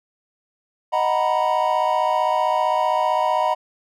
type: chord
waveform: triangle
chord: B major seventh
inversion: first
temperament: equal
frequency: 622.3 / 740 / 932.3 / 987.8 Hz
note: D#5 / F#5 / A#5 / B5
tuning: 0 / 0 / 0 / 0 cents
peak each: -21 dBFS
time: 0.92-3.55 s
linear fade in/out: 20 ms
effects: none